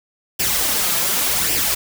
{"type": "noise with flanger", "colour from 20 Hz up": "white", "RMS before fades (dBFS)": -19, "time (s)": [0.39, 1.75], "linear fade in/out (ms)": 10, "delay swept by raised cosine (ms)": [0.37, 5.97], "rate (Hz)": 0.88, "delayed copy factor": 0.55, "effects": []}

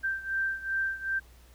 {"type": "beating tone pair", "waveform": "sine", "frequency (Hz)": [1568, 1570.6], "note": ["G6", "G6"], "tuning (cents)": [0, 3], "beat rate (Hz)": 2.6, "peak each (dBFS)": [-30, -33], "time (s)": [0.03, 1.2], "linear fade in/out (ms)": 20, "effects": ["added 60 Hz sine -53 dBFS peak until 1.54 s", "pink hiss -60 dBFS RMS until 1.54 s"]}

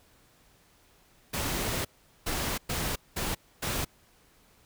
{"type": "noise bursts at uneven times", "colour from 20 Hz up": "pink", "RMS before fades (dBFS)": -31, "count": 5, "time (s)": [[1.33, 1.85], [2.26, 2.58], [2.69, 2.96], [3.16, 3.35], [3.62, 3.85]], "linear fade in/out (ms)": 10, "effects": ["pink hiss -62 dBFS RMS until 4.65 s"]}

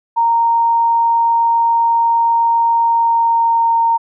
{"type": "tone with pitch glide", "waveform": "sine", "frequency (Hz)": [927, 921.1], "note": ["A#5", "A#5"], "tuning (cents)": [-10, -21], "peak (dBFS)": -10, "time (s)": [0.16, 3.98], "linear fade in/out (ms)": 20, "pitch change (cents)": -11, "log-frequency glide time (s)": [2.82, 3.76], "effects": []}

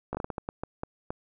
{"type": "slowing click train", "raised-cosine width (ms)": 1, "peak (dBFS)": -18, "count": 11, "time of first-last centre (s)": [0.13, 1.105], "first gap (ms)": 17, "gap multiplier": 1.36, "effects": []}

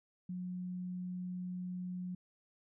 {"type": "tone", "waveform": "sine", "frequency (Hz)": 181, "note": "F#3", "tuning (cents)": -38, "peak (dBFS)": -38, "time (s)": [0.29, 2.15], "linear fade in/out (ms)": 5, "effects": []}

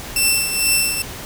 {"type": "tone with tremolo", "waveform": "10% pulse", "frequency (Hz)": 2684, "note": "E7", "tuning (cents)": 31, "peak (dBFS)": -4, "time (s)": [0.16, 1.02], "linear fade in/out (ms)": 2, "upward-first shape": "triangle", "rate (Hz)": 2.2, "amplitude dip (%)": 65, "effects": ["pink hiss -32 dBFS RMS until 1.25 s"]}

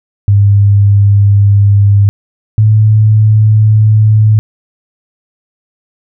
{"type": "tone pair in turn", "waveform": "sine", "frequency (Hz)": [101, 107.82], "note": ["G#2", "A2"], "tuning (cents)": [-48, -35], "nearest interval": "minor second", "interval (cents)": 113, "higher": "second", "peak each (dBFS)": -3, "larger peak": "neither", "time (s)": [[0.28, 2.09], [2.58, 4.39]], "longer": "neither", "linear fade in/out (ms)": 0, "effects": []}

